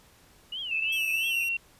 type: tone with vibrato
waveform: sine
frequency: 2851 Hz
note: F7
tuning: 35 cents sharp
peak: -32 dBFS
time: 0.52-1.44 s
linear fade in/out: 5 ms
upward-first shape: triangle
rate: 3 Hz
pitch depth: 260 cents each way
type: tone with pitch glide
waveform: sine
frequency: 2637 to 2732 Hz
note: E7 to F7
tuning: 0 to -39 cents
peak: -26 dBFS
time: 0.71-1.57 s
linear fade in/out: 5 ms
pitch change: +61 cents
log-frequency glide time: 1.1-1.39 s
type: tone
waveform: 5% pulse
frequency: 2874 Hz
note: F7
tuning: 49 cents sharp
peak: -29 dBFS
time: 0.92-1.49 s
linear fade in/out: 5 ms
effects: pink hiss -58 dBFS RMS until 1.79 s + resampled to 32000 Hz